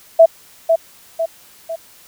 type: tone with echo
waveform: sine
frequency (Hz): 658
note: E5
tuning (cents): -3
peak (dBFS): -3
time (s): 0.19-0.26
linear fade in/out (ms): 10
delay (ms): 500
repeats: 3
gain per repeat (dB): -6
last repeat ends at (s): 1.76
effects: white hiss -46 dBFS RMS until 2.07 s